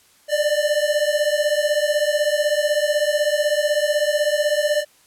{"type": "beating tone pair", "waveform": "square", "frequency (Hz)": [587.3, 603.3], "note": ["D5", "D5"], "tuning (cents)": [0, 46], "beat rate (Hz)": 16, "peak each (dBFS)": -21, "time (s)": [0.28, 4.85], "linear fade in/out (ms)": 50, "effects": ["white hiss -55 dBFS RMS until 5.06 s", "low-pass 12000 Hz 12 dB/octave"]}